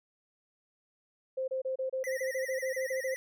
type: tone bursts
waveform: sine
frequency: 523.3 Hz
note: C5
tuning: in tune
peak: -30 dBFS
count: 13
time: 1.37-3.148 s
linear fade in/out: 10 ms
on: 110 ms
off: 29 ms
type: tone with vibrato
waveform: square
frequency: 1941 Hz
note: B6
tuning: 31 cents flat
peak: -38 dBFS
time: 2.04-3.16 s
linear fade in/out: 0 ms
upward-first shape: triangle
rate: 13 Hz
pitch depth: 110 cents each way
effects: none